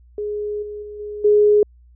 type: tone with level steps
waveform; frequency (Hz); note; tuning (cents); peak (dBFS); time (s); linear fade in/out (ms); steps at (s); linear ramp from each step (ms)
sine; 417.2; G#4; +8; -22 / -28 / -31 / -27 / -10; 0.18-1.63; 2; 0.62 / 0.82 / 0.99 / 1.24; 10
effects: added 60 Hz sine -46 dBFS peak until 1.95 s